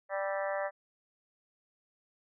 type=harmonic tone with a mistuned harmonic; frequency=196 Hz; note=G3; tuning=in tune; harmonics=3 / 4 / 5 / 6 / 7 / 8 / 9 / 10; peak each=-33 / -39 / -43 / -44 / -45 / -46 / -42 / -45 dBFS; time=0.09-0.71 s; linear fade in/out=50 ms; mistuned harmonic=7; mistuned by=-49 cents; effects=none